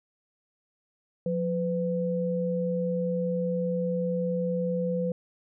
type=tone pair together; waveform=sine; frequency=177.7 / 502.6 Hz; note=F3 / B4; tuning=+30 / +30 cents; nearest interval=octave + tritone; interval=1800 cents; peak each=-28 dBFS; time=1.26-5.12 s; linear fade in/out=2 ms; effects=none